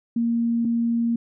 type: tone pair in turn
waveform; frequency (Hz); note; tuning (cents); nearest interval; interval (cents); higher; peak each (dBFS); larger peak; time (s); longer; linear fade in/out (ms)
sine; 233.1 / 233.1; A#3 / A#3; 0 / 0; unison; 0; neither; -19; neither; 0.16-0.65 / 0.65-1.16; second; 5
effects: none